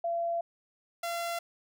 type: tone pair in turn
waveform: sine / sawtooth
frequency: 680 / 683.5 Hz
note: F5 / F5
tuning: -46 / -37 cents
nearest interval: unison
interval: 9 cents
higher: second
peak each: -28 dBFS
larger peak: neither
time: 0.04-0.41 / 1.03-1.39 s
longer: first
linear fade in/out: 5 ms
effects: none